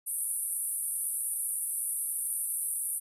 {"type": "band-pass noise", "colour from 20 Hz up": "pink", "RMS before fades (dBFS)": -33, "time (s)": [0.06, 3], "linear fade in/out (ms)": 20, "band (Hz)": [9000, 12000], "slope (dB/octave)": 96, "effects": []}